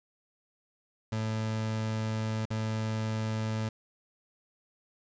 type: tone with dropouts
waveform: 30% pulse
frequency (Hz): 109.9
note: A2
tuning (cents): -2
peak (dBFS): -27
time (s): 1.12-3.69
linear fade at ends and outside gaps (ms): 5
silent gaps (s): 2.454-2.504
effects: resampled to 16000 Hz + 10-bit